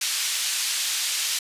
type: band-pass noise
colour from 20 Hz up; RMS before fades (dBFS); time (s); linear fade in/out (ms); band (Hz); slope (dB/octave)
pink; -26; 0.01-1.39; 5; 3200 to 9700; 12
effects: resampled to 32000 Hz